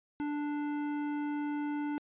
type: tone with hard clipping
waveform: sine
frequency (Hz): 293.7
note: D4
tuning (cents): 0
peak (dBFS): -34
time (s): 0.2-1.98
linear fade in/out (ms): 0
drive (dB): 13
effects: resampled to 8000 Hz